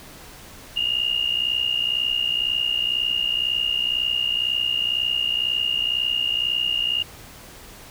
sine tone pair together, 2808 / 2870 Hz, F7 / F7, +9 / +47 cents, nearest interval unison, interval 38 cents, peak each -23 dBFS, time 0.76-7.03 s, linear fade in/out 10 ms, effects pink hiss -43 dBFS RMS until 7.9 s

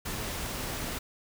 pink noise, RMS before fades -35 dBFS, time 0.05-0.99 s, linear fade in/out 10 ms, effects none

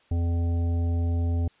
harmonic tone, 85 Hz, F2, 46 cents flat, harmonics 1 / 3 / 5 / 7 / 9, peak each -22 / -34 / -42 / -45 / -46 dBFS, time 0.11-1.48 s, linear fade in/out 5 ms, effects white hiss -61 dBFS RMS until 1.6 s + resampled to 8000 Hz

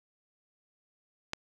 click, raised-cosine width 0.2 ms, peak -15 dBFS, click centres 1.334 s, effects none

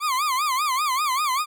40% pulse tone with vibrato, 1120 Hz, C#6, 18 cents sharp, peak -20 dBFS, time 0-1.46 s, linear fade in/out 50 ms, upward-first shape sine, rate 5.1 Hz, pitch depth 180 cents each way, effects none

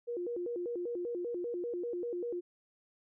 sine tone with vibrato, 410 Hz, G#4, 22 cents flat, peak -34 dBFS, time 0.07-2.41 s, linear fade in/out 20 ms, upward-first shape square, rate 5.1 Hz, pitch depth 260 cents each way, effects none

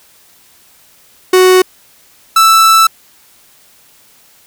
45% pulse tone pair in turn, 370.2 / 1321.6 Hz, F#4 / E6, +1 / +4 cents, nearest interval octave + minor seventh, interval 2203 cents, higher second, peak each -4 dBFS, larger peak neither, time 1.33-1.62 / 2.36-2.87 s, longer second, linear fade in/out 5 ms, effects white hiss -46 dBFS RMS until 4.46 s

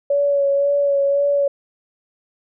sine tone with vibrato, 564 Hz, C#5, 30 cents sharp, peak -14 dBFS, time 0.1-1.48 s, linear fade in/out 5 ms, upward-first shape sine, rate 1.9 Hz, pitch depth 21 cents each way, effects none

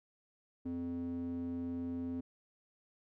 square tone with band-pass filter, 86.2 Hz, F2, 22 cents flat, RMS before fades -39 dBFS, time 0.65-2.21 s, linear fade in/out 10 ms, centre 280 Hz, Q 4.1, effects none

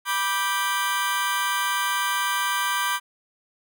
sawtooth chord, G major, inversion first, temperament just, 980 / 1176 / 1568 Hz, B5 / D6 / G6, -14 / +2 / 0 cents, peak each -23 dBFS, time 0.05-3 s, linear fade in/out 50 ms, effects none

